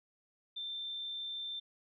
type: tone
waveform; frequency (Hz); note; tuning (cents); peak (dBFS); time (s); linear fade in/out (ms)
sine; 3567; A7; +23; -38; 0.56-1.6; 10
effects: none